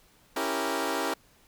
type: chord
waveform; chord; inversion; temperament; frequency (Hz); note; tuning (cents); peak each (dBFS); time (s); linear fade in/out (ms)
15% pulse; C# diminished seventh; none; equal; 277.2 / 329.6 / 392 / 466.2; C#4 / E4 / G4 / Bb4; 0 / 0 / 0 / 0; -27; 0.36-1.14; 5
effects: pink hiss -61 dBFS RMS until 1.47 s